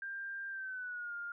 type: tone with pitch glide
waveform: sine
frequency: 1591 to 1409.3 Hz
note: G6 to F6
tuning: +25 to +15 cents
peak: -39 dBFS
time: 0.02-1.32 s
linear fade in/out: 2 ms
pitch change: -210 cents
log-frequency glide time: 0.49-1.14 s
effects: none